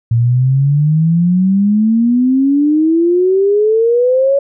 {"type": "exponential sweep", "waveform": "sine", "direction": "up", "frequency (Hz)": [114.2, 563], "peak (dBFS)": -8, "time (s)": [0.11, 4.39], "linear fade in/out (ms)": 5, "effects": []}